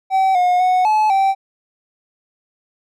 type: tone with pitch steps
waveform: triangle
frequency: 766 / 720 / 736 / 859 / 777 Hz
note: G5 / F#5 / F#5 / A5 / G5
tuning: -40 / -47 / -9 / -42 / -16 cents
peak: -10 dBFS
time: 0.1-1.35 s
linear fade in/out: 50 ms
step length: 250 ms
effects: none